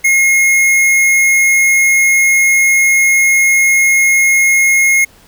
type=tone; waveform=square; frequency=2153 Hz; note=C7; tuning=49 cents sharp; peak=-8 dBFS; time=0.04-5.05 s; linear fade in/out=10 ms; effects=pink hiss -45 dBFS RMS until 5.27 s